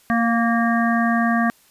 harmonic tone with a mistuned harmonic, 230.9 Hz, A#3, 16 cents flat, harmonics 1 / 3 / 5 / 7 / 8, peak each -18 / -23 / -25 / -26 / -27 dBFS, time 0.1-1.5 s, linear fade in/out 0 ms, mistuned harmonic 3, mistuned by +20 cents, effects white hiss -55 dBFS RMS until 1.7 s + resampled to 32000 Hz

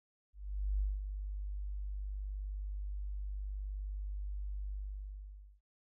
sine tone with ADSR envelope, 49.63 Hz, G1, 22 cents sharp, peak -29 dBFS, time 0.33-5.61 s, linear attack 470 ms, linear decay 200 ms, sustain -8 dB, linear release 880 ms, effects none

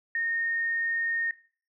sine tone, 1842 Hz, A#6, 21 cents flat, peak -26 dBFS, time 0.15-1.31 s, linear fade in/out 2 ms, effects noise-tail reverb RT60 0.4 s tail -17 dB re dry

